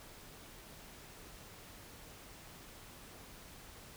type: silence
effects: pink hiss -54 dBFS RMS until 3.96 s